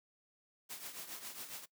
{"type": "noise with tremolo", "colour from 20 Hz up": "white", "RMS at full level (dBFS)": -44, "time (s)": [0.69, 1.66], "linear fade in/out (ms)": 20, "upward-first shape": "triangle", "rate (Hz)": 7.3, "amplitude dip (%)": 70, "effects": ["noise-tail reverb RT60 0.1 s tail -20 dB re dry", "high-pass 150 Hz 12 dB/octave"]}